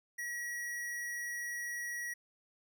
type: tone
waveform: square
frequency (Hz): 1916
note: A#6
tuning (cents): +47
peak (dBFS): -38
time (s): 0.18-2.14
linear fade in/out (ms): 10
effects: none